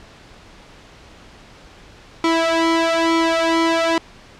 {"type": "tone with flanger", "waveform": "sawtooth", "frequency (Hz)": 329.6, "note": "E4", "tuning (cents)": 0, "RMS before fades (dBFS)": -17, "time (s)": [2.24, 3.98], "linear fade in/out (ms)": 2, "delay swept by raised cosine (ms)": [0.9, 2.1], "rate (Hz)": 1.1, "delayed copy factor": 0.9, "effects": ["pink hiss -44 dBFS RMS until 4.39 s", "low-pass 5000 Hz 12 dB/octave"]}